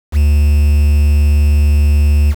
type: tone with quantisation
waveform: triangle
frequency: 73.42 Hz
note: D2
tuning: in tune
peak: -5 dBFS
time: 0.12-2.35 s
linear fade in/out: 50 ms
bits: 5
effects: none